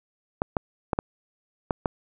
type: clicks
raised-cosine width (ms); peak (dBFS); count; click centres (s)
1; -9; 6; 0.419 / 0.568 / 0.932 / 0.989 / 1.708 / 1.858
effects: none